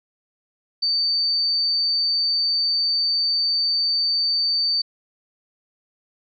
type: tone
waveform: sine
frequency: 4583 Hz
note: D8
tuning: 43 cents flat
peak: -18 dBFS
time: 0.82-4.82 s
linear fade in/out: 10 ms
effects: none